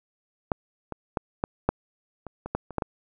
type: clicks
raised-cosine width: 1 ms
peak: -9 / -19 / -11 / -10 / -6 / -23 / -20 / -11 / -24 / -11 / -13 dBFS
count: 11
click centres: 0.518 / 0.923 / 1.172 / 1.439 / 1.69 / 2.267 / 2.46 / 2.55 / 2.707 / 2.783 / 2.822 s
effects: none